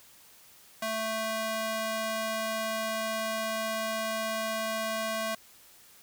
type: tone with high-pass filter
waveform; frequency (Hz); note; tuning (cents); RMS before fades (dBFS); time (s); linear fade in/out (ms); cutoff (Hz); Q
square; 220.9; A3; +7; -32; 0.82-5.35; 5; 590; 0.89
effects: white hiss -56 dBFS RMS until 6.02 s